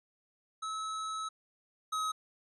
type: tone pair in turn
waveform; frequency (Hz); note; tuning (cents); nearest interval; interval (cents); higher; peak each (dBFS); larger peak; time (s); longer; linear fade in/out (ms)
square; 1294 / 1272.5; E6 / D#6; -32 / +39; unison; 29; first; -36 / -32; second; 0.62-1.29 / 1.92-2.12; first; 10
effects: resampled to 24000 Hz